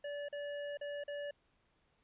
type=tone with dropouts; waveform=square; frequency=578 Hz; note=D5; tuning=28 cents flat; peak=-40 dBFS; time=0.04-1.31 s; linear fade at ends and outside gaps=5 ms; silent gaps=0.286-0.326 / 0.773-0.811 / 1.038-1.079 s; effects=pink hiss -75 dBFS RMS until 2.03 s + resampled to 8000 Hz